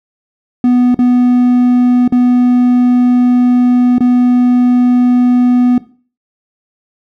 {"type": "tone with dropouts", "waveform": "triangle", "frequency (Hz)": 246.9, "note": "B3", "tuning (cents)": 0, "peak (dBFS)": -4, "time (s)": [0.64, 5.78], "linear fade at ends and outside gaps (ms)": 2, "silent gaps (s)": [[0.945, 0.99], [2.078, 2.123], [3.983, 4.006]], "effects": ["noise-tail reverb RT60 0.4 s tail -17 dB re dry"]}